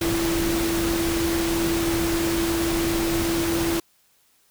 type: tone in noise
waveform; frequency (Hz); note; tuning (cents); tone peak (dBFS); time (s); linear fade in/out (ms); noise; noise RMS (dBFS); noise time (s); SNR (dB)
sine; 334.5; E4; +25; -22; 0.01-3.8; 5; pink; -27; 0.01-3.8; +2
effects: white hiss -62 dBFS RMS until 4.5 s